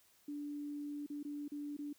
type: tone with dropouts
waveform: sine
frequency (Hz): 291.5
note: D4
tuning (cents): -13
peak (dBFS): -40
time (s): 0.28-1.93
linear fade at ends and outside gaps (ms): 5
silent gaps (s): 1.064-1.1 / 1.23-1.249 / 1.481-1.518 / 1.768-1.788
effects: white hiss -69 dBFS RMS until 1.98 s